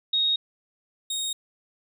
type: tone pair in turn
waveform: sine / 25% pulse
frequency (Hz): 3748 / 3732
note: A#7 / A#7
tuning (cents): +9 / +1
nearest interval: unison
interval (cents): 8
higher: first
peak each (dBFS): -20 / -23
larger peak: first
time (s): 0.13-0.36 / 1.1-1.33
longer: neither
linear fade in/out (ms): 5
effects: none